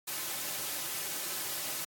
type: noise with comb filter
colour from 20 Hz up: white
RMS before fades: -36 dBFS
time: 0.07-1.85 s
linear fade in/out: 10 ms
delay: 4.3 ms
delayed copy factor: -0.5
effects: high-pass 150 Hz 12 dB/octave + AAC 64 kbps